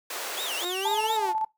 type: high-pass noise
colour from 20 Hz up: pink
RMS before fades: -34 dBFS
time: 0.1-0.65 s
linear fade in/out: 5 ms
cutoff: 450 Hz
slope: 24 dB/octave
type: tone with vibrato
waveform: 40% pulse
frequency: 3202 Hz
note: G7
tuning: 36 cents sharp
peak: -30 dBFS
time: 0.37-1.17 s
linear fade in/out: 5 ms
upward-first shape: sine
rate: 4.2 Hz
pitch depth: 290 cents each way
type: linear two-way sweep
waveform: sawtooth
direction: up then down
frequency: 343.4 to 454.6 to 343.4 Hz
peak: -26 dBFS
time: 0.61-1.34 s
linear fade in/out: 50 ms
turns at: 1.13 s
type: tone with tremolo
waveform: sine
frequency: 874 Hz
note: A5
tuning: 12 cents flat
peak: -23 dBFS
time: 0.85-1.45 s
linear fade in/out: 5 ms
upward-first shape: square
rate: 16 Hz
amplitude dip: 40%
effects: noise-tail reverb RT60 0.2 s tail -22 dB re dry